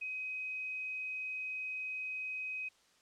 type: tone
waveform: sine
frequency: 2523 Hz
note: D#7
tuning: 23 cents sharp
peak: -37 dBFS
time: 0.01-2.69 s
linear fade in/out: 10 ms
effects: white hiss -68 dBFS RMS until 3.01 s + low-pass 7000 Hz 12 dB/octave